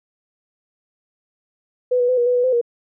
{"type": "tone with pitch steps", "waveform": "sine", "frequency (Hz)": [498.8, 489.2, 506, 480.6, 494.7, 491.1, 513, 474.5], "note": ["B4", "B4", "B4", "B4", "B4", "B4", "C5", "A#4"], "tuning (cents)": [17, -16, 42, -47, 3, -10, -34, 31], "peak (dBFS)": -14, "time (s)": [1.91, 2.614], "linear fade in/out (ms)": 10, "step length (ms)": 88, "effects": []}